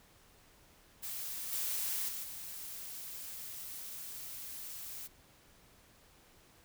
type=noise with level steps; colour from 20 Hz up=blue; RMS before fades=-41 / -36 / -41 / -45 dBFS; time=1.02-5.08 s; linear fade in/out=20 ms; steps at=1.52 / 2.08 / 2.23 s; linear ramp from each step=10 ms; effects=pink hiss -63 dBFS RMS until 6.64 s